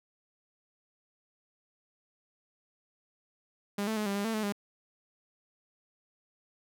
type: tone with pitch steps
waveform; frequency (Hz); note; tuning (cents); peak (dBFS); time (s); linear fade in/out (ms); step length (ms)
sawtooth; 202.5 / 220.2 / 212.3 / 199.1 / 201.9 / 224.7 / 215.7 / 202.8; G#3 / A3 / G#3 / G3 / G#3 / A3 / A3 / G#3; -43 / +2 / +38 / +27 / -49 / +37 / -34 / -41; -26; 3.78-4.524; 5; 93
effects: none